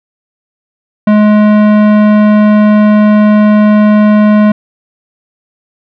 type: tone with tanh clipping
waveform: sine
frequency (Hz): 210.8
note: G#3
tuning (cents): +26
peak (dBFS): -5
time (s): 1.07-4.52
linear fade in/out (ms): 5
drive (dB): 17
effects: none